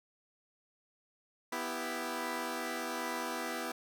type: chord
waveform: 10% pulse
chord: E minor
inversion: second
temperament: equal with one note detuned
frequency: 246.9 / 329.6 / 395 Hz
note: B3 / E4 / G4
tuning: 0 / 0 / +13 cents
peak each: -31 / -31 / -34 dBFS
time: 1.52-3.72 s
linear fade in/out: 5 ms
effects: none